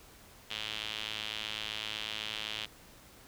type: tone with band-pass filter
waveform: sawtooth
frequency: 107.9 Hz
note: A2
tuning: 33 cents flat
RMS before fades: -39 dBFS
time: 0.5-2.66 s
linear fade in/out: 10 ms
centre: 3200 Hz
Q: 3.7
effects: pink hiss -56 dBFS RMS until 3.27 s